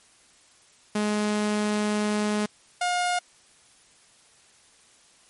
sawtooth tone pair in turn, 210 / 713.5 Hz, G#3 / F5, +19 / +37 cents, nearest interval octave + major sixth, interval 2118 cents, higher second, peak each -19 dBFS, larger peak neither, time 0.95-2.46 / 2.81-3.19 s, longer first, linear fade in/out 5 ms, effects white hiss -57 dBFS RMS until 5.29 s + MP3 48 kbps

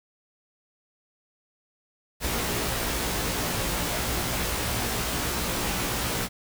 pink noise with comb filter, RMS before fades -28 dBFS, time 2.2-6.29 s, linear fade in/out 50 ms, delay 17 ms, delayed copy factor +0.85, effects none

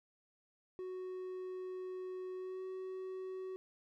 triangle tone with pitch glide, 370 to 375.2 Hz, F#4 to F#4, 0 to +24 cents, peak -39 dBFS, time 0.79-3.56 s, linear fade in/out 0 ms, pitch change +24 cents, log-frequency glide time 2.35-2.64 s, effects none

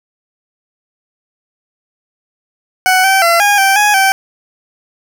20% pulse tone with pitch steps, 745 / 772 / 679 / 817 / 779 / 833 / 774 Hz, F#5 / G5 / F5 / G#5 / G5 / G#5 / G5, +12 / -27 / -49 / -29 / -11 / +5 / -22 cents, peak -3 dBFS, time 2.86-4.12 s, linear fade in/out 0 ms, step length 180 ms, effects none

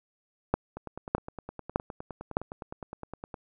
two click trains, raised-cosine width 1 ms, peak -24 / -9 dBFS, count 26 / 4, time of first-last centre 0.77-3.342 / 0.54-2.369 s, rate 9.72 / 1.64 Hz, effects none

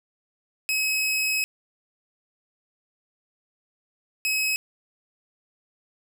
sawtooth tone bursts at uneven times, 2557 Hz, D#7, 47 cents sharp, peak -19 dBFS, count 2, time 0.69-1.44 / 4.25-4.56 s, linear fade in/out 0 ms, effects none

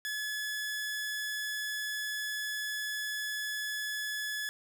sawtooth tone, 1708 Hz, G#6, 48 cents sharp, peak -30 dBFS, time 0.05-4.49 s, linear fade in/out 0 ms, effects none

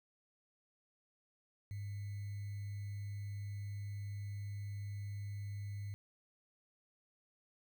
sine tone with sample-and-hold, 101.4 Hz, G#2, 41 cents flat, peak -40 dBFS, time 1.71-5.94 s, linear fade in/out 0 ms, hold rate 2100 Hz, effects none

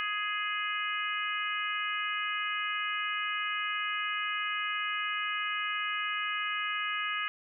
harmonic tone, 417 Hz, G#4, 7 cents sharp, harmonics 3 / 4 / 5 / 6 / 7, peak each -35 / -36 / -37 / -38 / -38 dBFS, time 0-7.28 s, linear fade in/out 0 ms, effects none

